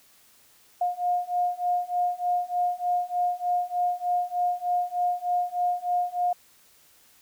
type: beating tone pair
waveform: sine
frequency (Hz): 711 / 714.3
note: F5 / F5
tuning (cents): +31 / +39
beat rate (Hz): 3.3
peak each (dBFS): -27 / -26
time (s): 0.81-6.33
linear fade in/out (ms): 5
effects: white hiss -58 dBFS RMS until 7.21 s